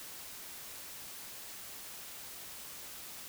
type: silence
effects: white hiss -47 dBFS RMS until 3.28 s